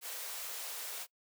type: high-pass noise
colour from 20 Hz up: white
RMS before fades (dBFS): -42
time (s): 0.01-1.07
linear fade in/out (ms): 50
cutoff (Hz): 410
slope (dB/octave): 48
effects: noise-tail reverb RT60 0.1 s tail -22 dB re dry